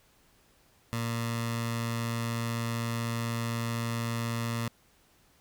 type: tone with notch filter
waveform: 15% pulse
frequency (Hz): 115.9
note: A#2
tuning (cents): -10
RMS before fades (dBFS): -32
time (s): 0.93-4.68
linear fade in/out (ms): 0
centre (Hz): 380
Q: 1
effects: pink hiss -64 dBFS RMS until 5.4 s